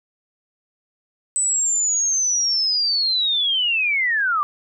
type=linear sweep; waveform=sine; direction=down; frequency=8070 to 1148 Hz; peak=-17 dBFS; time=1.36-4.43 s; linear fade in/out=0 ms; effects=none